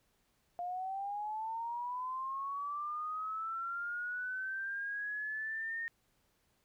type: linear sweep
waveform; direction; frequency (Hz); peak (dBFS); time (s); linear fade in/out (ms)
sine; up; 699 to 1847; -36; 0.59-5.88; 0
effects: pink hiss -75 dBFS RMS until 6.64 s